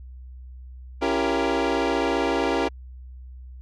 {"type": "chord", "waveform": "25% pulse", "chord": "C# diminished seventh", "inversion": "none", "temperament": "equal with one note detuned", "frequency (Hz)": [277.2, 336.7, 392, 466.2], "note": ["C#4", "E4", "G4", "Bb4"], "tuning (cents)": [0, 37, 0, 0], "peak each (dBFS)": -23, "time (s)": [1.01, 2.69], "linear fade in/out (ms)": 20, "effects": ["added 63 Hz sine -38 dBFS peak until 3.61 s", "low-pass 4000 Hz 12 dB/octave"]}